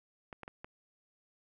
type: clicks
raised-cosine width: 0.5 ms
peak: -29 dBFS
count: 4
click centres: 0.328 / 0.433 / 0.479 / 0.645 s
effects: none